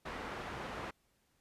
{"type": "low-pass noise", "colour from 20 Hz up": "white", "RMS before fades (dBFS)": -43, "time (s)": [0.05, 0.91], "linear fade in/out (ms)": 10, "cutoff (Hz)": 1400, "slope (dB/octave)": 12, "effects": ["pink hiss -75 dBFS RMS until 1.4 s", "resampled to 32000 Hz"]}